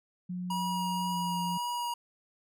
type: tone with pitch glide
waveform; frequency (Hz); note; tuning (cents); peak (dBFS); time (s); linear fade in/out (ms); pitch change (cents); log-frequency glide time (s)
sine; 180 to 175.58; F#3 to F3; -47 to +10; -33; 0.29-1.58; 10; -43; 1.1-1.17
type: tone with vibrato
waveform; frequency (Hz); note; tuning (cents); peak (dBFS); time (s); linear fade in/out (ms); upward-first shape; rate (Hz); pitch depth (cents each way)
square; 959; A#5; +49; -32; 0.5-1.94; 5; sine; 1.9; 11
effects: none